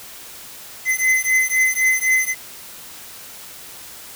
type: beating tone pair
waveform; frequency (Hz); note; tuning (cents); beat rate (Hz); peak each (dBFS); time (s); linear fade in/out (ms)
square; 2041 / 2044.9; C7 / C7; -44 / -40; 3.9; -19; 0.85-2.35; 50
effects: white hiss -38 dBFS RMS until 4.15 s